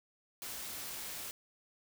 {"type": "noise", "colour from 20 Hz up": "white", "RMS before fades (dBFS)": -43, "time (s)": [0.42, 1.31], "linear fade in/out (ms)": 0, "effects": []}